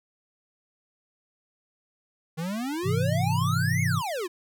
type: exponential two-way sweep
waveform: square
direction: up then down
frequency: 154 to 2231 to 327.1 Hz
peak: -29 dBFS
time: 2.37-4.28 s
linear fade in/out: 20 ms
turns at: 3.82 s
type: chord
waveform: sine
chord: Ab augmented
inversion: none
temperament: equal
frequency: 103.83 / 130.81 / 164.81 Hz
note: Ab2 / C3 / E3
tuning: 0 / 0 / 0 cents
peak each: -27 dBFS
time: 2.83-4.02 s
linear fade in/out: 50 ms
effects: none